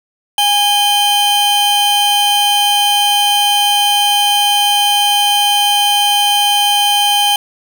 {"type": "tone pair together", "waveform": "45% pulse", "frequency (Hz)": [822, 3103], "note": ["G#5", "G7"], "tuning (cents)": [-18, -18], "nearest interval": "octave + major seventh", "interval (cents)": 2300, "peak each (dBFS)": [-13, -12], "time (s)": [0.38, 7.36], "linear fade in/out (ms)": 2, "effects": []}